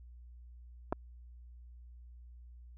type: clicks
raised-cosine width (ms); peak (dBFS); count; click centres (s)
1; -18 / -24; 2; 0.925 / 0.928
effects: added 60 Hz sine -50 dBFS peak until 2.77 s